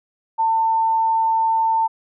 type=tone; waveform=sine; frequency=897 Hz; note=A5; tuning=33 cents sharp; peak=-15 dBFS; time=0.38-1.88 s; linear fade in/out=20 ms; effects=none